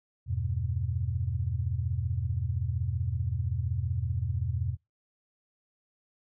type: chord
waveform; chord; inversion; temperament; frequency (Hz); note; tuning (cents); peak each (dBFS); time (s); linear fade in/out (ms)
sine; E minor; none; equal; 82.41 / 98 / 123.47; E2 / G2 / B2; 0 / 0 / 0; -32; 0.26-4.77; 50
effects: noise-tail reverb RT60 0.2 s tail -25 dB re dry